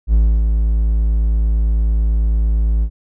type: tone with ADSR envelope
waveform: triangle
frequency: 54.5 Hz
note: A1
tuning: 16 cents flat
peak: -6 dBFS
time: 0.07-2.9 s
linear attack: 63 ms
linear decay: 290 ms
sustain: -4 dB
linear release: 69 ms
effects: none